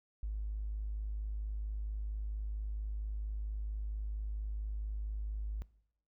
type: tone with tanh clipping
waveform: triangle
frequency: 52.2 Hz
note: G#1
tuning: 10 cents sharp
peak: -34 dBFS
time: 0.23-5.62 s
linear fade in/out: 0 ms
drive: 2 dB
effects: noise-tail reverb RT60 0.7 s tail -21 dB re dry